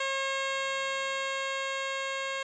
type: tone with level ramp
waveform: 10% pulse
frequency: 540 Hz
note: C#5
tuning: 45 cents flat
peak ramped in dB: -20 to -23 dBFS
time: 0-2.43 s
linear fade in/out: 5 ms
effects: resampled to 16000 Hz + 9-bit